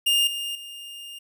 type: tone with level steps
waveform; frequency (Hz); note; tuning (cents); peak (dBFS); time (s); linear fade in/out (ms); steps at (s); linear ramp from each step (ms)
45% pulse; 2822; F7; +17; -18 / -28 / -37; 0.06-1.19; 10; 0.27 / 0.55; 2
effects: none